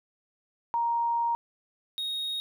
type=tone pair in turn; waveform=sine / triangle; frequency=936 / 3744 Hz; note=A#5 / A#7; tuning=+7 / +7 cents; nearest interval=2 octaves; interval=2400 cents; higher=second; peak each=-24 / -28 dBFS; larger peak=first; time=0.74-1.35 / 1.98-2.4 s; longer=first; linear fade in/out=0 ms; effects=none